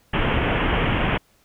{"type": "low-pass noise", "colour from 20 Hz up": "pink", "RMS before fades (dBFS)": -21, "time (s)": [0.13, 1.18], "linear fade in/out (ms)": 10, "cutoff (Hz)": 3200, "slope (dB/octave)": 96, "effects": ["pink hiss -60 dBFS RMS until 1.44 s"]}